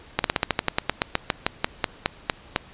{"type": "slowing click train", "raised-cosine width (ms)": 0.3, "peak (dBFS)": -3, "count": 19, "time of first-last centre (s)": [0.19, 2.561], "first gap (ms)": 52, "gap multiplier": 1.1, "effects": ["pink hiss -48 dBFS RMS until 2.73 s", "resampled to 8000 Hz"]}